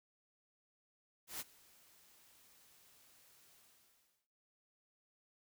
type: noise with ADSR envelope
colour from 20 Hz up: white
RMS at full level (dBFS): -42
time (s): 1.27-4.28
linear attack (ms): 130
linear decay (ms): 33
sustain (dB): -24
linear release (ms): 730
effects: noise-tail reverb RT60 1.0 s tail -22 dB re dry